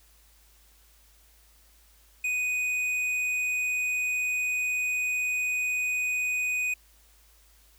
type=tone with tanh clipping; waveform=sine; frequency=2489 Hz; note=D#7; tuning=in tune; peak=-27 dBFS; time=2.24-6.74 s; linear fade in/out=5 ms; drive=9 dB; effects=added 53 Hz sine -59 dBFS peak until 7.78 s + white hiss -61 dBFS RMS until 7.78 s

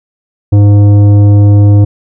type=tone with tanh clipping; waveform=sine; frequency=102.3 Hz; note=G#2; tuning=26 cents flat; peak=-3 dBFS; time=0.52-1.85 s; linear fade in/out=10 ms; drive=11 dB; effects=none

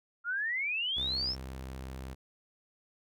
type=exponential sweep; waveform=sine; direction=up; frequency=1370 to 5490 Hz; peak=-30 dBFS; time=0.24-1.36 s; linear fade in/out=50 ms
type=tone; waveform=sawtooth; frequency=65.41 Hz; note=C2; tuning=in tune; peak=-36 dBFS; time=0.96-2.15 s; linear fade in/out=20 ms
effects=none

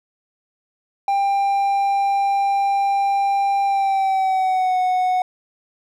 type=tone with pitch glide; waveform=triangle; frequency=794 to 736.6 Hz; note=G5 to F#5; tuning=+22 to -8 cents; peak=-14 dBFS; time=1.08-5.22 s; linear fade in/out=2 ms; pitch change=-130 cents; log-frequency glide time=3.65-4.78 s; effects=none

